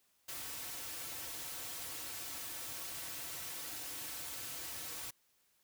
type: noise with comb filter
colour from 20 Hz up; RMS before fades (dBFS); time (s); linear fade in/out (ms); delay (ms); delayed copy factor
white; -44; 0.28-5.11; 10; 4.9; -0.65
effects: white hiss -74 dBFS RMS until 5.63 s